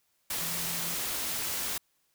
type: tone in noise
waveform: sine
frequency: 168.9 Hz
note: E3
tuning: 42 cents sharp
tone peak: -43 dBFS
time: 0.41-0.95 s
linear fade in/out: 5 ms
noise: white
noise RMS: -33 dBFS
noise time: 0.3-1.78 s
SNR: -13 dB
effects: white hiss -73 dBFS RMS until 2.14 s